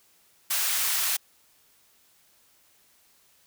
white high-pass noise, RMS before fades -26 dBFS, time 0.5-1.17 s, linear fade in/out 10 ms, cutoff 970 Hz, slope 12 dB/octave, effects white hiss -62 dBFS RMS until 3.46 s

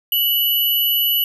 sine tone pair together, 2960 / 11840 Hz, F#7 / F#9, 0 / 0 cents, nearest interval 2 octaves, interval 2400 cents, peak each -18 / -17 dBFS, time 0.12-1.24 s, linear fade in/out 2 ms, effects none

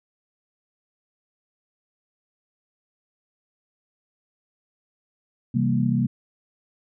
sine chord, C dominant seventh, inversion none, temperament equal, 130.81 / 164.81 / 196 / 233.1 Hz, C3 / E3 / G3 / Bb3, 0 / 0 / 0 / 0 cents, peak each -23 / -29 / -25 / -23 dBFS, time 5.54-6.07 s, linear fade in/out 10 ms, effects none

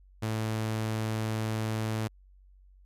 sawtooth tone, 110 Hz, A2, in tune, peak -25 dBFS, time 0.22-2.08 s, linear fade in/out 10 ms, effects added 47 Hz sine -54 dBFS peak until 2.85 s + resampled to 32000 Hz

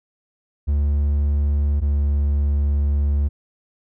triangle tone pair in turn, 72.3 / 71.8 Hz, D2 / D2, -27 / -39 cents, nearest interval unison, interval 12 cents, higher first, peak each -14 dBFS, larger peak neither, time 0.67-1.81 / 1.81-3.29 s, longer second, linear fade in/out 20 ms, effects none

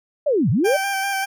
sine linear two-way sweep, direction down then up, 624 to 99.4 to 624 Hz, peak -15 dBFS, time 0.26-0.77 s, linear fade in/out 10 ms, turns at 0.5 s
20% pulse tone with vibrato, 784 Hz, G5, in tune, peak -16 dBFS, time 0.64-1.26 s, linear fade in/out 20 ms, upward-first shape square, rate 5.1 Hz, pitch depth 20 cents each way
effects none

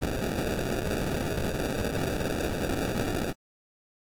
blue noise with sample-and-hold, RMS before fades -29 dBFS, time 0.01-3.33 s, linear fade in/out 20 ms, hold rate 1050 Hz, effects AAC 64 kbps

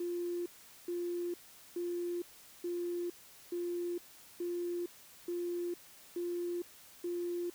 triangle tone bursts, 349.2 Hz, F4, in tune, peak -30 dBFS, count 9, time 0-7.5 s, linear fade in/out 5 ms, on 460 ms, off 420 ms, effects tanh soft clip ceiling -32 dBFS + white hiss -57 dBFS RMS until 7.54 s

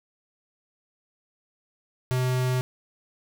square tone, 127.4 Hz, C3, 46 cents flat, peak -23 dBFS, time 2.11-2.61 s, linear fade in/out 0 ms, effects none

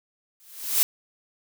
blue noise with exponential growth, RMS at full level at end -17 dBFS, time 0.4-0.83 s, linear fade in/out 0 ms, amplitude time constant 93 ms, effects none

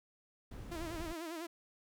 brown noise, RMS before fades -46 dBFS, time 0.51-1.13 s, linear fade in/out 5 ms
sawtooth tone with vibrato, 329.6 Hz, E4, in tune, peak -37 dBFS, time 0.71-1.47 s, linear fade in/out 10 ms, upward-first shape sine, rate 10 Hz, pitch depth 99 cents each way
effects none

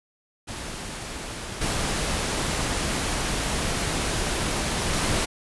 pink noise with level steps, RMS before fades -34 / -26 / -24 dBFS, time 0.47-5.26 s, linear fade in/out 20 ms, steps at 1.61 / 4.93 s, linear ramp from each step 5 ms, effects resampled to 24000 Hz

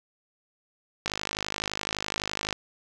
click train, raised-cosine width 0.2 ms, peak -11 dBFS, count 77, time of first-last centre 1.06-2.527 s, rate 51.8 Hz, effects none

